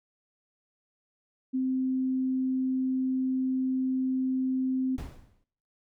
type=tone; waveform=sine; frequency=260 Hz; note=C4; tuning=11 cents flat; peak=-25 dBFS; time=1.53-4.97 s; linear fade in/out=20 ms
type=noise with exponential decay; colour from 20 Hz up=brown; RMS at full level=-33 dBFS; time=4.98-5.44 s; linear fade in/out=1 ms; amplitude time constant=99 ms
effects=noise-tail reverb RT60 0.6 s tail -19 dB re dry